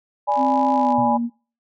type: chord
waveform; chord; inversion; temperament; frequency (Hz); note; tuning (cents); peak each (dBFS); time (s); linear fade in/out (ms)
sine; G# diminished; second; equal; 587.3 / 830.6 / 987.8; D5 / G#5 / B5; 0 / 0 / 0; -24 / -18 / -24; 0.27-1.18; 20
type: click train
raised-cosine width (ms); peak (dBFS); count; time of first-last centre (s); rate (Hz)
0.2; -24; 34; 0.32-0.923; 54.7
type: tone with pitch glide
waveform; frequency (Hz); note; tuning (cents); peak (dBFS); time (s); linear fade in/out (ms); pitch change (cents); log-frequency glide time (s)
sine; 263 to 235.7; C4 to A#3; +9 to +19; -20; 0.36-1.3; 50; -190; 0.73-1.12
type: tone with exponential decay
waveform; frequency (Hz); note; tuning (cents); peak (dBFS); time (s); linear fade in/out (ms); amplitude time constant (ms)
sine; 127.2; C3; -48; -25; 0.98-1.25; 5; 58
effects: noise-tail reverb RT60 0.4 s tail -25 dB re dry